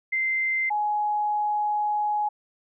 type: tone pair in turn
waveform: sine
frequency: 2081 / 838.1 Hz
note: C7 / G#5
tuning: -10 / +16 cents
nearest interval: octave + major third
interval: 1574 cents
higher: first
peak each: -22 dBFS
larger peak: neither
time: 0.12-0.7 / 0.7-2.29 s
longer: second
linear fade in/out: 10 ms
effects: none

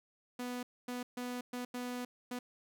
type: tone bursts at uneven times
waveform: sawtooth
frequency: 246.9 Hz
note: B3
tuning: in tune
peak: -34 dBFS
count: 6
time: 0.39-0.63 / 0.88-1.03 / 1.17-1.41 / 1.53-1.65 / 1.74-2.05 / 2.31-2.39 s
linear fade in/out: 5 ms
effects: none

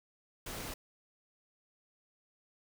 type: noise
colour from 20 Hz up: pink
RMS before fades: -42 dBFS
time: 0.46-0.74 s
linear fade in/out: 5 ms
effects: none

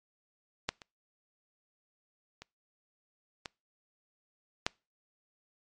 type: clicks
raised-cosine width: 0.2 ms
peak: -12 / -30 / -28 / -21 / -10 dBFS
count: 5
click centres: 0.69 / 0.818 / 2.42 / 3.458 / 4.665 s
effects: noise-tail reverb RT60 0.3 s tail -26 dB re dry + MP3 48 kbps

